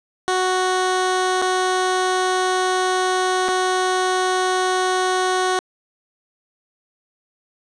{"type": "tone with dropouts", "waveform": "15% pulse", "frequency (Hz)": 370, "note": "F#4", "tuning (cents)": 0, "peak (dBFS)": -11, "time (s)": [0.28, 5.59], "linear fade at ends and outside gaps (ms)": 0, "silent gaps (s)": [[1.417, 1.422], [3.483, 3.488]], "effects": ["resampled to 22050 Hz", "8-bit"]}